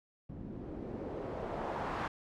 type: noise with low-pass filter sweep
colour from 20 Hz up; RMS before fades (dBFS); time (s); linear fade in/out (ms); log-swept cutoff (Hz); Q
white; -40; 0.29-2.08; 5; 210 to 1200; 1.3
effects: none